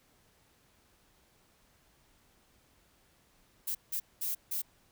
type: noise bursts at uneven times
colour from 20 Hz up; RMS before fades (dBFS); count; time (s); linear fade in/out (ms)
violet; -34; 4; 3.67-3.75 / 3.92-4 / 4.21-4.35 / 4.51-4.62; 10
effects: pink hiss -67 dBFS RMS until 4.91 s